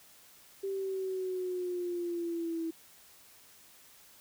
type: linear sweep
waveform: sine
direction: down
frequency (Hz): 392 to 325.8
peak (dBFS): -32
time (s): 0.63-2.71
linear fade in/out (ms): 10
effects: white hiss -58 dBFS RMS until 4.2 s